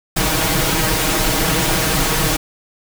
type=noise with comb filter; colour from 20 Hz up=pink; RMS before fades=-17 dBFS; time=0.16-2.37 s; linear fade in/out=10 ms; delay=6.3 ms; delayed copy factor=+0.95; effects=none